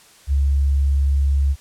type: tone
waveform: sine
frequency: 69.6 Hz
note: C#2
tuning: 8 cents sharp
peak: -14 dBFS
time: 0.27-1.56 s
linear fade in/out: 50 ms
effects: white hiss -49 dBFS RMS until 1.6 s + low-pass 10000 Hz 12 dB/octave